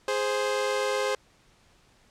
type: tone pair together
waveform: sawtooth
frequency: 415.3 / 523.3 Hz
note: G#4 / C5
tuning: 0 / 0 cents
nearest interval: major third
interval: 400 cents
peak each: -25 / -23 dBFS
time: 0.08-1.15 s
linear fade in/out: 2 ms
effects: pink hiss -61 dBFS RMS until 2.1 s + low-pass 8000 Hz 12 dB/octave